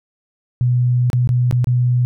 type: tone with dropouts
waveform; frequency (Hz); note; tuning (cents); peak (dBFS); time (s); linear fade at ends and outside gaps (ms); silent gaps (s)
sine; 123.47; B2; 0; -12; 0.61-2.05; 0; 1.101-1.131 / 1.274-1.291 / 1.511-1.525 / 1.644-1.671
effects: none